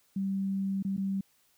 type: tone with dropouts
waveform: sine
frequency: 194.4 Hz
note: G3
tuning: 14 cents flat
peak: -28 dBFS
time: 0.16-1.21 s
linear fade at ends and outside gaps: 5 ms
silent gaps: 0.826-0.848 / 0.967-0.977 s
effects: white hiss -68 dBFS RMS until 1.57 s